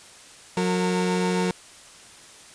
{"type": "tone pair together", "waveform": "30% pulse", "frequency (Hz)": [181.5, 457.4], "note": ["F#3", "A#4"], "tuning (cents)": [-33, -33], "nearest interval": "octave + major third", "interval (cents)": 1600, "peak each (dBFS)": [-20, -24], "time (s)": [0.57, 1.51], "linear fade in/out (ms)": 2, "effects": ["white hiss -47 dBFS RMS until 2.54 s", "resampled to 22050 Hz"]}